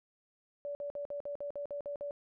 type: tone bursts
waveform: sine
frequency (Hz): 575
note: D5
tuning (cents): -37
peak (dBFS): -36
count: 10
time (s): 0.65-2.109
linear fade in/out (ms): 0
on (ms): 100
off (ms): 51
effects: none